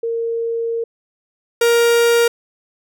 sine / 45% pulse tone pair in turn, 461 / 469.3 Hz, A#4 / A#4, -19 / +12 cents, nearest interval unison, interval 31 cents, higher second, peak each -18 / -11 dBFS, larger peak second, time 0.03-0.84 / 1.61-2.28 s, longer first, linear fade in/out 5 ms, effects none

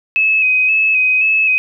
sine tone with vibrato, 2555 Hz, D#7, 45 cents sharp, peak -10 dBFS, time 0.16-1.58 s, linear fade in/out 0 ms, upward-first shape square, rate 1.9 Hz, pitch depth 27 cents each way, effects none

